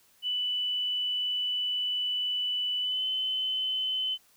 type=tone with pitch glide; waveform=sine; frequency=2979 to 3042 Hz; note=F#7 to F#7; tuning=+11 to +47 cents; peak=-27 dBFS; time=0.22-4.18 s; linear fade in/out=50 ms; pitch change=+36 cents; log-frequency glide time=2.8-3.05 s; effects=white hiss -63 dBFS RMS until 4.36 s